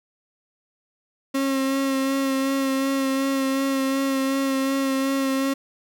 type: tone with vibrato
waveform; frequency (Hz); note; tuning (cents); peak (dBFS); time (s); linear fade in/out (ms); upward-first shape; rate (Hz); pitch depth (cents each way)
35% pulse; 270; C#4; -45; -19; 1.34-5.54; 10; sine; 2.7; 18
effects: none